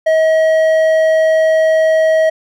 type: tone with hard clipping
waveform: sine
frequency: 637 Hz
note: D#5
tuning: 41 cents sharp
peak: -10 dBFS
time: 0.06-2.3 s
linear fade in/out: 10 ms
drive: 6 dB
effects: none